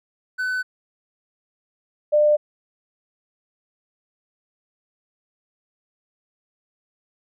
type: tone pair in turn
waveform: triangle / sine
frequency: 1507 / 598.1 Hz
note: F#6 / D5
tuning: +31 / +31 cents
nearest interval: octave + major third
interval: 1600 cents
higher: first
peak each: -20 / -13 dBFS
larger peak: second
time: 0.38-0.63 / 2.12-2.37 s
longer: neither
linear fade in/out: 20 ms
effects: none